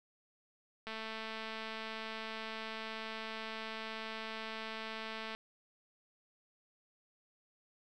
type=click train; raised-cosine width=0.3 ms; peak=-27 dBFS; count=991; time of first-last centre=0.87-5.35 s; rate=221 Hz; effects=none